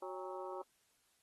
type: harmonic tone with a mistuned harmonic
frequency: 185.4 Hz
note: F#3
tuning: 4 cents sharp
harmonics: 2 / 3 / 4 / 5 / 6 / 7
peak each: -46 / -47 / -50 / -49 / -52 / -55 dBFS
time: 0.02-0.62 s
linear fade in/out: 5 ms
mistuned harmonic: 4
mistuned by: +130 cents
effects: white hiss -75 dBFS RMS until 1.22 s + AAC 32 kbps